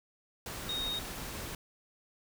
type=tone in noise; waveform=sine; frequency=3729 Hz; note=A#7; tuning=in tune; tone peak=-33 dBFS; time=0.69-0.99 s; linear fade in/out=2 ms; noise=pink; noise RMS=-41 dBFS; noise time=0.46-1.55 s; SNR=+5 dB; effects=none